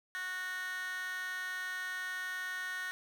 15% pulse tone with high-pass filter, 368.2 Hz, F#4, 8 cents flat, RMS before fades -39 dBFS, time 0.15-2.91 s, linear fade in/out 0 ms, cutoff 1700 Hz, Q 8.4, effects 11-bit

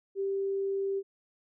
sine tone, 392 Hz, G4, in tune, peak -28 dBFS, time 0.15-1.03 s, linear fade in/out 50 ms, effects none

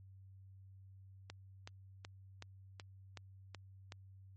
click train, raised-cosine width 0.2 ms, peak -30 dBFS, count 8, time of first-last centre 1.3-3.922 s, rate 2.67 Hz, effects added 96 Hz sine -55 dBFS peak until 4.36 s + MP3 32 kbps

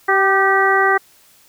harmonic tone with a mistuned harmonic, 386.9 Hz, G4, 23 cents flat, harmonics 1 / 2 / 3 / 4 / 5, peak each -18 / -18 / -18 / -18 / -18 dBFS, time 0.08-0.98 s, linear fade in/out 10 ms, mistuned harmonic 3, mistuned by +38 cents, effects white hiss -51 dBFS RMS until 1.48 s

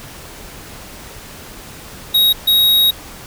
square tone bursts at uneven times, 3790 Hz, A#7, 28 cents sharp, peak -10 dBFS, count 2, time 2.14-2.33 / 2.47-2.91 s, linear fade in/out 10 ms, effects pink hiss -35 dBFS RMS until 3.26 s

